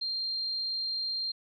sine tone, 4186 Hz, C8, in tune, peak -30 dBFS, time 0.01-1.32 s, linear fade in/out 10 ms, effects none

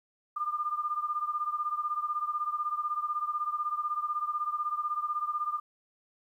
sine beating tone pair, 1200 / 1216 Hz, D6 / D#6, +37 / -40 cents, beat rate 16 Hz, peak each -31 / -34 dBFS, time 0.36-5.6 s, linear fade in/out 10 ms, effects 11-bit

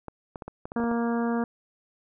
clicks, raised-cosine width 1 ms, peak -22 dBFS, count 9, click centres 0.083 / 0.358 / 0.422 / 0.48 / 0.655 / 0.719 / 0.801 / 0.839 / 0.914 s
harmonic tone, 234.1 Hz, A#3, 8 cents sharp, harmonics 1 / 2 / 3 / 4 / 5 / 6 / 7, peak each -25 / -31 / -35 / -37 / -39 / -41 / -42 dBFS, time 0.76-1.44 s, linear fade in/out 2 ms
effects none

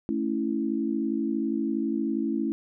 sine chord, A major, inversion none, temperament equal, 220 / 277.2 / 329.6 Hz, A3 / C#4 / E4, 0 / 0 / 0 cents, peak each -29 dBFS, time 0.09-2.52 s, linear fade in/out 0 ms, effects none

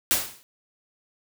white noise with exponential decay, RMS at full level -18 dBFS, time 0.11-0.43 s, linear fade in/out 0 ms, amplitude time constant 68 ms, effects none

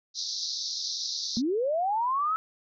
pink band-pass noise, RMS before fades -33 dBFS, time 0.14-1.42 s, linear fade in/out 50 ms, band 3800 to 6000 Hz, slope 96 dB/octave
sine linear sweep, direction up, 217.2 to 1318.5 Hz, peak -24 dBFS, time 1.37-2.36 s, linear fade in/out 0 ms
effects none

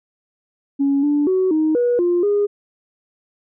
sine tone with pitch steps, 278.6 / 292 / 374.2 / 312.3 / 484.6 / 350.7 / 409.8 Hz, C#4 / D4 / F#4 / D#4 / B4 / F4 / G#4, +9 / -10 / +20 / +7 / -33 / +7 / -23 cents, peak -13 dBFS, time 0.79-2.47 s, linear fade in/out 20 ms, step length 240 ms, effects tanh soft clip ceiling -10 dBFS

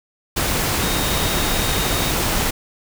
sine tone in noise, 3728 Hz, A#7, 1 cent flat, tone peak -29 dBFS, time 0.82-2.11 s, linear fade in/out 10 ms, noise pink, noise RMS -20 dBFS, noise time 0.36-2.51 s, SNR -12 dB, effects none

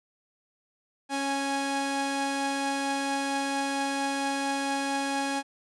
sawtooth tone pair together, 275.4 / 830.6 Hz, C#4 / G#5, -11 / 0 cents, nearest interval octave + perfect fifth, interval 1911 cents, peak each -26 dBFS, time 1.09-5.43 s, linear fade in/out 50 ms, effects resampled to 24000 Hz

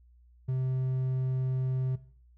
triangle tone, 129.8 Hz, C3, 13 cents flat, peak -25 dBFS, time 0.48-1.96 s, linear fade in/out 10 ms, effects noise-tail reverb RT60 0.5 s tail -17 dB re dry + added 60 Hz sine -56 dBFS peak until 2.37 s

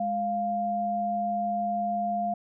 sine tone pair together, 207.7 / 698.6 Hz, G#3 / F5, 0 / 0 cents, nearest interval octave + major sixth, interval 2100 cents, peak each -33 / -26 dBFS, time 0-2.34 s, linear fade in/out 5 ms, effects none

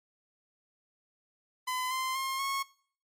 sawtooth tone with pitch steps, 1014 / 1040.1 / 1066.9 / 1094.3 Hz, B5 / C6 / C6 / C#6, +45 / -11 / +33 / -23 cents, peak -27 dBFS, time 1.67-2.63 s, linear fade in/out 10 ms, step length 240 ms, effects noise-tail reverb RT60 0.5 s tail -20 dB re dry + MP3 64 kbps

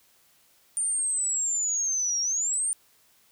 sine linear two-way sweep, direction down then up, 9100 to 5560 to 9100 Hz, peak -24 dBFS, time 0.77-2.73 s, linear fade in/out 0 ms, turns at 2.21 s, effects white hiss -62 dBFS RMS until 3.31 s

